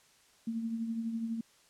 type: tone with tremolo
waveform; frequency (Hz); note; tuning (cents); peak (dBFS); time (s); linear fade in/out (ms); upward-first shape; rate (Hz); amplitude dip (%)
sine; 227.6; A#3; -41; -30; 0.47-1.41; 5; triangle; 12; 55
effects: white hiss -64 dBFS RMS until 1.69 s + low-pass 9000 Hz 12 dB/octave